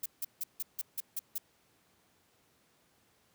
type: noise bursts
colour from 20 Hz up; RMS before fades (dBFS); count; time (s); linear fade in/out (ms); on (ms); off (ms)
violet; -35; 8; 0.03-1.382; 5; 29; 160
effects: pink hiss -69 dBFS RMS until 3.34 s + high-pass 100 Hz 12 dB/octave